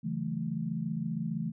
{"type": "chord", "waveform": "sine", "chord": "F# minor seventh", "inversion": "second", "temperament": "equal", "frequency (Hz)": [138.59, 164.81, 185, 220], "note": ["C#3", "E3", "F#3", "A3"], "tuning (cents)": [0, 0, 0, 0], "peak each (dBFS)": [-39, -34, -40, -35], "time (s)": [0.03, 1.52], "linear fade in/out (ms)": 20, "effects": []}